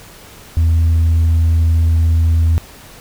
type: tone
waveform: sine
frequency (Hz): 82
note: E2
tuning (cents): -9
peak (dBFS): -7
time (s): 0.57-2.58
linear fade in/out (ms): 0
effects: tanh soft clip ceiling -8 dBFS + pink hiss -39 dBFS RMS until 3 s